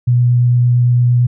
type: tone with vibrato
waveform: sine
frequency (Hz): 122.2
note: B2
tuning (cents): -18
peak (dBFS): -8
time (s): 0.07-1.27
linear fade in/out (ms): 10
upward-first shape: triangle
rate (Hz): 8.8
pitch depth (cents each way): 9
effects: none